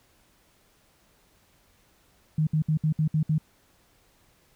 sine tone bursts, 155.1 Hz, D#3, 5 cents flat, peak -20 dBFS, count 7, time 2.38-3.382 s, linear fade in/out 5 ms, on 90 ms, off 62 ms, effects pink hiss -63 dBFS RMS until 4.55 s

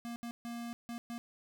square tone bursts at uneven times, 235.5 Hz, A#3, 18 cents sharp, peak -40 dBFS, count 5, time 0.05-0.16 / 0.23-0.31 / 0.45-0.73 / 0.89-0.98 / 1.1-1.18 s, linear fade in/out 0 ms, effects none

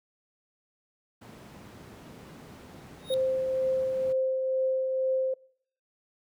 brown noise, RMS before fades -40 dBFS, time 1.21-4.13 s, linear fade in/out 10 ms
square tone with exponential growth, 3733 Hz, A#7, 2 cents sharp, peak -31 dBFS, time 2.98-3.14 s, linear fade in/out 0 ms, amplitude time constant 33 ms
sine tone with tremolo, 523.3 Hz, C5, in tune, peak -23 dBFS, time 3.1-5.34 s, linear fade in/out 5 ms, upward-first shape triangle, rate 2.1 Hz, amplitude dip 35%
effects noise-tail reverb RT60 0.6 s tail -24 dB re dry + high-pass 150 Hz 12 dB/octave

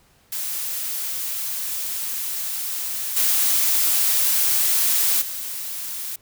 blue noise with level steps, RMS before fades -27 / -19 / -30 dBFS, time 0.32-6.16 s, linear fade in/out 5 ms, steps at 3.16 / 5.21 s, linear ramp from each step 10 ms, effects pink hiss -58 dBFS RMS until 6.21 s

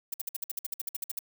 violet noise bursts, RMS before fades -33 dBFS, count 15, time 0.12-1.191 s, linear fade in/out 5 ms, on 21 ms, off 54 ms, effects none

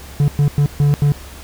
triangle tone bursts at uneven times, 144.6 Hz, D3, 27 cents flat, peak -8 dBFS, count 5, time 0.2-0.28 / 0.39-0.48 / 0.58-0.66 / 0.8-0.94 / 1.02-1.12 s, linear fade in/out 0 ms, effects added 69 Hz sine -36 dBFS peak until 1.43 s + pink hiss -38 dBFS RMS until 1.43 s

